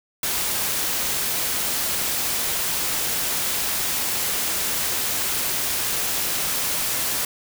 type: noise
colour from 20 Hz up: white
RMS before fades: -24 dBFS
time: 0.23-7.25 s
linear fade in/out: 2 ms
effects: none